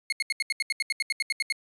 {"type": "tone bursts", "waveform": "30% pulse", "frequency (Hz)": 2163, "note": "C#7", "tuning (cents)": -43, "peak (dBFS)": -21, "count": 15, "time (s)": [0.1, 1.524], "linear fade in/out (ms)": 2, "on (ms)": 24, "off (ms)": 76, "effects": ["resampled to 24000 Hz"]}